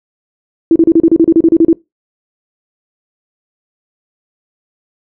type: tone bursts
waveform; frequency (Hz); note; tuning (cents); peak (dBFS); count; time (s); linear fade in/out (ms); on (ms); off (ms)
sine; 329.6; E4; 0; -3; 13; 0.71-1.73; 2; 48; 33
effects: noise-tail reverb RT60 0.2 s tail -22 dB re dry